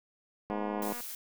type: click train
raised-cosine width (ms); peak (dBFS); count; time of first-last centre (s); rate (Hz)
0.5; -31; 123; 0.5-1.006; 241
type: harmonic tone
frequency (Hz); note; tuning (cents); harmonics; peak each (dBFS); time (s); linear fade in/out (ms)
104.5; G#2; +11; 2 / 3 / 4 / 5 / 6 / 7 / 8 / 9 / 10; -37 / -39 / -40 / -41 / -42 / -42 / -43 / -44 / -44; 0.5-0.93; 0
type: noise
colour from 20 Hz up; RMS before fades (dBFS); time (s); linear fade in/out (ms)
blue; -41; 0.82-1.15; 2
effects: none